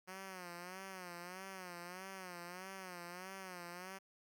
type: tone with vibrato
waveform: 5% pulse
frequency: 182.7 Hz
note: F#3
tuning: 22 cents flat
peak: -36 dBFS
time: 0.07-3.99 s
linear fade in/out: 20 ms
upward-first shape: sine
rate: 1.6 Hz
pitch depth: 95 cents each way
effects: none